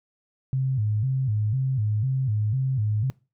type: tone with vibrato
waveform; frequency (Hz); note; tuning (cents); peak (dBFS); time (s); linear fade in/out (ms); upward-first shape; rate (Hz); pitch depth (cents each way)
sine; 118.5; A#2; +29; -21; 0.53-3.1; 0; square; 2; 190
effects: noise-tail reverb RT60 0.3 s tail -23 dB re dry